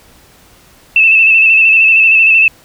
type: tone with vibrato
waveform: sine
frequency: 2637 Hz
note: E7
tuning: in tune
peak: -4 dBFS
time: 0.96-2.48 s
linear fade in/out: 2 ms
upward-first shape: square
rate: 13 Hz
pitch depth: 30 cents each way
effects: pink hiss -44 dBFS RMS until 2.64 s